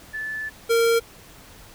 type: tone pair in turn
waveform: sine / square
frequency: 1743 / 461.7 Hz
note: A6 / A#4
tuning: -17 / -17 cents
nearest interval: octave + major seventh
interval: 2300 cents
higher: first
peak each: -27 / -17 dBFS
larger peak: second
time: 0.13-0.5 / 0.69-1 s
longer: first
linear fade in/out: 20 ms
effects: pink hiss -47 dBFS RMS until 1.74 s